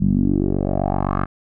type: tone with low-pass filter sweep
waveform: 10% pulse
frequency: 47.79 Hz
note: G1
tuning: 43 cents flat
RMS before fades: -19 dBFS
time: 0-1.26 s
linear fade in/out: 20 ms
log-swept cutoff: 180 to 1400 Hz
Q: 3.9
effects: none